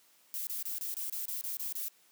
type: noise bursts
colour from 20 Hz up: violet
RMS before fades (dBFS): -37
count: 10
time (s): 0.34-1.883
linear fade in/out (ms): 0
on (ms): 130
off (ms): 27
effects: white hiss -65 dBFS RMS until 2.11 s + high-pass 200 Hz 12 dB/octave